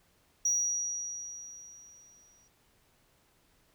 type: tone with exponential decay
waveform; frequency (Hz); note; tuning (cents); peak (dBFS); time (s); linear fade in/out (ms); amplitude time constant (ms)
sine; 5770; F#8; -44; -23; 0.45-2.48; 5; 440
effects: tanh soft clip ceiling -21 dBFS + pink hiss -68 dBFS RMS until 3.74 s